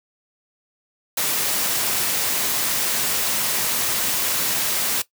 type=noise; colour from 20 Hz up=white; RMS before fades=-22 dBFS; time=1.17-5.02 s; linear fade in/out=5 ms; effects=noise-tail reverb RT60 0.1 s tail -17 dB re dry + high-pass 100 Hz 12 dB/octave